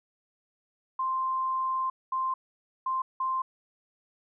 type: tone bursts at uneven times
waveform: sine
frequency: 1046.5 Hz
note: C6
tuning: in tune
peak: -26 dBFS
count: 4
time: 0.99-1.9 / 2.12-2.34 / 2.86-3.02 / 3.2-3.42 s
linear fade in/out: 5 ms
effects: none